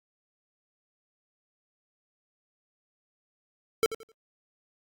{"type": "tone with echo", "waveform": "square", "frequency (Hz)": 446.8, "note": "A4", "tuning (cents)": 27, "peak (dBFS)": -21, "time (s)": [3.83, 3.86], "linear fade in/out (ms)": 0, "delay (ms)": 86, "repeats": 3, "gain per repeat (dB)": -12, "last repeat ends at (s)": 4.118, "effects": ["AAC 64 kbps"]}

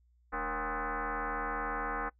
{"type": "tone with frequency modulation", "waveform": "sine", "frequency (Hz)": 217, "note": "A3", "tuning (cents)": -24, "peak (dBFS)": -32, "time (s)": [0.32, 2.1], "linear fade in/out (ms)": 20, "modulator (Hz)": 256, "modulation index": 5.9, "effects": ["noise-tail reverb RT60 0.1 s tail -22 dB re dry", "added 60 Hz sine -64 dBFS peak until 2.19 s"]}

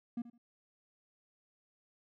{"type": "tone with echo", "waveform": "triangle", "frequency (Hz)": 237, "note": "A#3", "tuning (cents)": 29, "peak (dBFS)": -32, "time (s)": [0.17, 0.22], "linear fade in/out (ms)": 5, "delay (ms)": 80, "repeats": 2, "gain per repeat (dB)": -15, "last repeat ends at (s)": 0.38, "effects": ["tanh soft clip ceiling -28 dBFS"]}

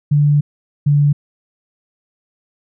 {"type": "tone pair in turn", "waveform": "sine", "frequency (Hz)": [146.4, 145.05], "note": ["D3", "D3"], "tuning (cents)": [-5, -21], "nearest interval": "unison", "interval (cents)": 16, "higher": "first", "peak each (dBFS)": -9, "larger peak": "neither", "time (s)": [[0.11, 0.41], [0.86, 1.13]], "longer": "first", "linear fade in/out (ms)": 10, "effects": []}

